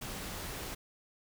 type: noise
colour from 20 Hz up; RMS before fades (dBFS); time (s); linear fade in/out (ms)
pink; -41; 0.01-0.75; 10
effects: none